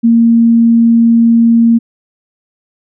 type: tone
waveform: sine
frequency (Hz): 231.2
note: A#3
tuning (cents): -14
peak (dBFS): -4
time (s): 0.03-1.79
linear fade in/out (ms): 20
effects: none